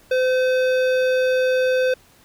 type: tone with hard clipping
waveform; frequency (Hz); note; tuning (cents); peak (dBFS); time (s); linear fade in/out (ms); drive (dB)
sine; 512; C5; -38; -18; 0.11-1.94; 5; 14
effects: pink hiss -53 dBFS RMS until 2.24 s

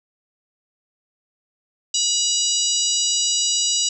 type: harmonic tone with a mistuned harmonic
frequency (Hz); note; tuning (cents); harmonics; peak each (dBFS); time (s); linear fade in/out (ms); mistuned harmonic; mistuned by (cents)
967; B5; -37; 3 / 4 / 5 / 6 / 7 / 8; -25 / -25 / -25 / -25 / -25 / -25; 1.94-3.89; 5; 7; +26
effects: none

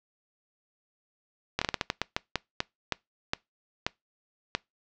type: slowing click train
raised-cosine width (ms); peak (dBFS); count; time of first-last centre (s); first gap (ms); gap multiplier
0.2; -8; 15; 1.59-4.55; 25; 1.29
effects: noise-tail reverb RT60 0.2 s tail -24 dB re dry + low-pass 5000 Hz 12 dB/octave

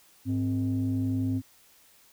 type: tone pair together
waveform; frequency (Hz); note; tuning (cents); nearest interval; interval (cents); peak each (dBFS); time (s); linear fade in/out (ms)
sine; 103.82 / 261.6; G#2 / C4; 0 / 0; octave + major third; 1600; -27 / -26; 0.25-1.42; 50
effects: tanh soft clip ceiling -20 dBFS + white hiss -59 dBFS RMS until 2.12 s

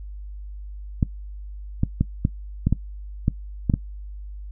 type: clicks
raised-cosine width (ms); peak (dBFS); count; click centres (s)
5; -6; 9; 1.028 / 1.834 / 2.01 / 2.251 / 2.67 / 2.726 / 3.281 / 3.698 / 3.739
effects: noise-tail reverb RT60 0.1 s tail -19 dB re dry + added 50 Hz sine -33 dBFS peak until 4.51 s

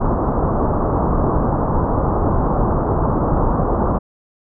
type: low-pass noise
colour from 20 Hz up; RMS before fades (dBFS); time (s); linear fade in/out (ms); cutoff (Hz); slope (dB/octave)
pink; -17; 0-3.99; 20; 1200; 48
effects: none

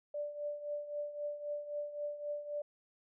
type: tone with tremolo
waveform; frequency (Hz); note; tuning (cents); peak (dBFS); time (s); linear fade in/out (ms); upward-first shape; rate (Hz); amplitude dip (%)
sine; 587.3; D5; 0; -34; 0.14-2.62; 5; triangle; 3.8; 75
effects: none

